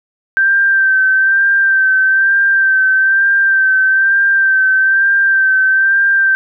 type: tone with vibrato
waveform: sine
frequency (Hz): 1564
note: G6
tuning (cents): -4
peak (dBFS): -8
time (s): 0.37-6.35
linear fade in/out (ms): 0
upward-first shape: sine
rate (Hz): 1.1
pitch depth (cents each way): 28
effects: none